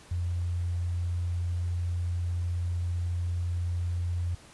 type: tone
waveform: sine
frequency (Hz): 87.31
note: F2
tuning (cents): 0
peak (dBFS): -27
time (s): 0.11-4.35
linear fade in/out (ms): 5
effects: pink hiss -53 dBFS RMS until 4.53 s + resampled to 24000 Hz